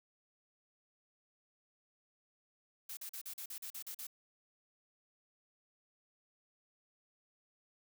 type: noise bursts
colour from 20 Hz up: blue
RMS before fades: -45 dBFS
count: 10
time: 2.89-4.069 s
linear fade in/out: 5 ms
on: 81 ms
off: 41 ms
effects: none